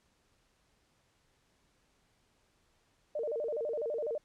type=tone with vibrato; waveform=sine; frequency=525 Hz; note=C5; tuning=6 cents sharp; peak=-32 dBFS; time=3.15-4.18 s; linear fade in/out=5 ms; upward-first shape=square; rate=12 Hz; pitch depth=230 cents each way; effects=pink hiss -72 dBFS RMS until 4.24 s + low-pass 9000 Hz 12 dB/octave